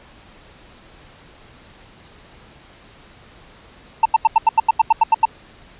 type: tone bursts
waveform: triangle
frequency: 894 Hz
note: A5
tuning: 27 cents sharp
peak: -6 dBFS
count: 12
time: 4.03-5.254 s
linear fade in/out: 5 ms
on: 25 ms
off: 84 ms
effects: pink hiss -46 dBFS RMS until 5.79 s + resampled to 8000 Hz